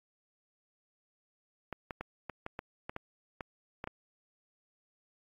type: clicks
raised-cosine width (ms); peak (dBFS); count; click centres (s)
0.5; -23; 11; 1.727 / 1.908 / 2.01 / 2.297 / 2.464 / 2.591 / 2.895 / 2.964 / 3.408 / 3.841 / 3.874
effects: AAC 32 kbps